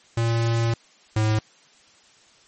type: tone pair in turn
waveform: square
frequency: 115.7 / 108.48 Hz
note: A#2 / A2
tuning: -13 / -24 cents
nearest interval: minor second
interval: 111 cents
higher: first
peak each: -20 / -19 dBFS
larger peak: second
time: 0.17-0.74 / 1.16-1.39 s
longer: first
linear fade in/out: 5 ms
effects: white hiss -55 dBFS RMS until 2.47 s + MP3 32 kbps